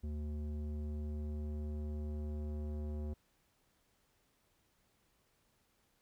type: tone with low-pass filter sweep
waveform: square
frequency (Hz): 75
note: D2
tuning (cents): +37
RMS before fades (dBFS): -40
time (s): 0.03-3.14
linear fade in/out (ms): 10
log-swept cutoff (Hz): 290 to 490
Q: 1
effects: pink hiss -75 dBFS RMS until 6.01 s